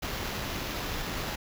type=noise with sample-and-hold; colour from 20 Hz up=pink; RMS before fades=-34 dBFS; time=0.02-1.36 s; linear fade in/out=10 ms; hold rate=8820 Hz; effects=none